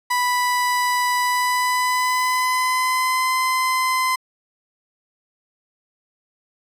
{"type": "tone with pitch glide", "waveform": "30% pulse", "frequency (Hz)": [987.8, 1029.2], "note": ["B5", "C6"], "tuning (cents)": [0, -29], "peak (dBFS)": -15, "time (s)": [0.1, 4.16], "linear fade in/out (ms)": 10, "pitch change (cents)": 71, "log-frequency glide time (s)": [1.2, 3.34], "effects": ["resampled to 32000 Hz"]}